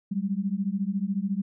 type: beating tone pair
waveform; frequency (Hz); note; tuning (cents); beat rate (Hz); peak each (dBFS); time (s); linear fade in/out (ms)
sine; 190 / 204; F#3 / G#3; +46 / -31; 14; -28; 0.11-1.42; 10
effects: none